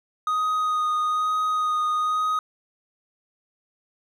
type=tone with vibrato; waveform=triangle; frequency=1244.5 Hz; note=D#6; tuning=in tune; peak=-19 dBFS; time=0.27-2.39 s; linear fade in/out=2 ms; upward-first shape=sine; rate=1.1 Hz; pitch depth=13 cents each way; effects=none